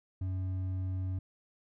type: tone with hard clipping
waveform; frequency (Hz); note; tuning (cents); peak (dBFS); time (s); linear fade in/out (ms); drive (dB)
triangle; 93.2; F#2; +13; -33; 0.21-1.19; 5; 8
effects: none